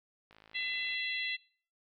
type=click train; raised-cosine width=0.3 ms; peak=-40 dBFS; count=35; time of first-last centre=0.31-0.942 s; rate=53.8 Hz
type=harmonic tone; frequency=673 Hz; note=E5; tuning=36 cents sharp; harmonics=3 / 4 / 5 / 6; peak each=-36 / -38 / -40 / -42 dBFS; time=0.54-1.37 s; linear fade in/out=20 ms
effects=noise-tail reverb RT60 0.5 s tail -25 dB re dry